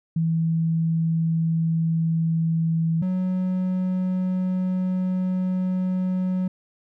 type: tone pair in turn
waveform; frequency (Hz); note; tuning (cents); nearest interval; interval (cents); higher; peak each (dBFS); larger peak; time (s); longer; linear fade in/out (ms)
sine / triangle; 163.5 / 184.53; E3 / F#3; -14 / -4; major second; 210; second; -19; neither; 0.16-3.02 / 3.02-6.48; second; 5
effects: none